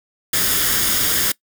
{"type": "noise with comb filter", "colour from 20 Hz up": "white", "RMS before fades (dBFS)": -18, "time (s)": [0.33, 1.32], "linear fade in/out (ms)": 5, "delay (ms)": 0.59, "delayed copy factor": 0.55, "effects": ["noise-tail reverb RT60 0.1 s tail -22 dB re dry"]}